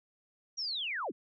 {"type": "linear sweep", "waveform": "sine", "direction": "down", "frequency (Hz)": [5750, 147.9], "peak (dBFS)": -33, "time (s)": [0.57, 1.12], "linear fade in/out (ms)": 20, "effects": []}